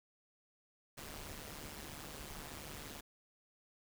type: noise with amplitude modulation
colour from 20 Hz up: pink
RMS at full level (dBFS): -45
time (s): 0.97-3.01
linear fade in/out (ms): 10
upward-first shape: sine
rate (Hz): 148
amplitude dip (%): 75
effects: none